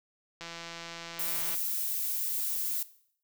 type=click train; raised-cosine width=0.2 ms; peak=-24 dBFS; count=192; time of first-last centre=0.41-1.547 s; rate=168 Hz
type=noise; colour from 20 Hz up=violet; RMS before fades=-32 dBFS; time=1.19-2.83 s; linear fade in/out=5 ms
effects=noise-tail reverb RT60 0.6 s tail -17 dB re dry